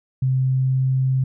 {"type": "tone with pitch glide", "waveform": "sine", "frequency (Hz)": [130.6, 131.36], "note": ["C3", "C3"], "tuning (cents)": [-3, 7], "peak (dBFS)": -16, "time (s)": [0.22, 1.24], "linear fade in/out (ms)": 5, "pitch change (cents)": 10, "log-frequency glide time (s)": [0.37, 0.87], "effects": []}